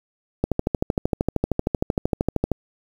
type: click train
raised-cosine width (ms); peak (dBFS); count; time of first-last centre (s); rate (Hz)
2; -6; 28; 0.44-2.517; 13
effects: 7-bit